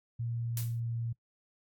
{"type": "tone with pitch glide", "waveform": "sine", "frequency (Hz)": [117.2, 116.32], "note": ["A#2", "A#2"], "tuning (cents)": [10, -3], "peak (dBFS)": -32, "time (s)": [0.19, 1.13], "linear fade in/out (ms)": 10, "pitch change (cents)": -13, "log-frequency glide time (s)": [0.38, 0.96]}
{"type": "noise with exponential decay", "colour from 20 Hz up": "blue", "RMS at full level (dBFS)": -34, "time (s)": [0.57, 0.8], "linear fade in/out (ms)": 2, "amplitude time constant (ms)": 48}
{"effects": ["noise-tail reverb RT60 0.1 s tail -22 dB re dry", "AAC 64 kbps"]}